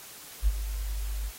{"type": "tone with ADSR envelope", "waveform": "sine", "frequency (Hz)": 50.8, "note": "G#1", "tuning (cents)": -38, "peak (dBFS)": -17, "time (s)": [0.42, 1.32], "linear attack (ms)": 53, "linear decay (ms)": 36, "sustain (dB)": -12, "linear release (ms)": 54, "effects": ["white hiss -46 dBFS RMS until 1.38 s", "AAC 48 kbps"]}